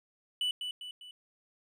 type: tone with echo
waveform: triangle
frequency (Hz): 2972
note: F#7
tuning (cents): +7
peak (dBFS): -27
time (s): 0.41-0.51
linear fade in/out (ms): 2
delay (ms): 200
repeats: 3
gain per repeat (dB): -6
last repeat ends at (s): 1.11
effects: none